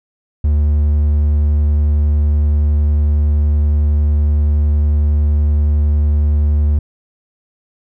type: tone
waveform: triangle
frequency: 74.1 Hz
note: D2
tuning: 16 cents sharp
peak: -8 dBFS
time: 0.44-6.79 s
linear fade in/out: 5 ms
effects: none